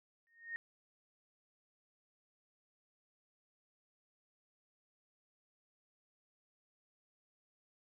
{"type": "tone with exponential growth", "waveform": "sine", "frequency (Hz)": 1850, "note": "A#6", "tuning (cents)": -14, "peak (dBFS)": -36, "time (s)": [0.27, 0.56], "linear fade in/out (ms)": 0, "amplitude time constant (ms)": 62, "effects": []}